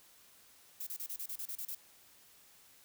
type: noise bursts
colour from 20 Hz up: violet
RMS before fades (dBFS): -41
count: 10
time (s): 0.8-1.75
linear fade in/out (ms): 5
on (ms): 68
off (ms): 30
effects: white hiss -62 dBFS RMS until 2.84 s